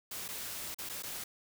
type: noise with dropouts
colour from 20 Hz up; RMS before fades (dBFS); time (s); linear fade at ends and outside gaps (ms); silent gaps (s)
white; -41; 0.11-1.24; 5; 0.281-0.286 / 0.745-0.785 / 0.891-0.895 / 1.025-1.033
effects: none